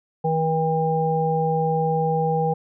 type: harmonic tone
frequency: 160.2 Hz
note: E3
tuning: 49 cents flat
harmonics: 1 / 3 / 5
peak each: -23 / -23 / -23 dBFS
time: 0.24-2.54 s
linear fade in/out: 10 ms
effects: none